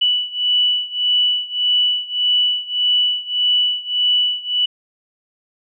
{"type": "beating tone pair", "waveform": "sine", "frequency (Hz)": [2960, 2961.7], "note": ["F#7", "F#7"], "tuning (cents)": [0, 1], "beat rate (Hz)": 1.7, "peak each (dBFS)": [-17, -19], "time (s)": [0.01, 4.66], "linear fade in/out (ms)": 10, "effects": []}